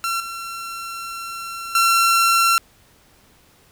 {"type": "tone with level steps", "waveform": "sawtooth", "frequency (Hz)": 1358, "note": "F6", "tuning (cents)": -49, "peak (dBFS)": [-17, -25, -10], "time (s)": [0.04, 2.58], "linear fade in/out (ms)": 0, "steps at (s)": [0.2, 1.75], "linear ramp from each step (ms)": 2, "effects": ["pink hiss -54 dBFS RMS until 3.71 s"]}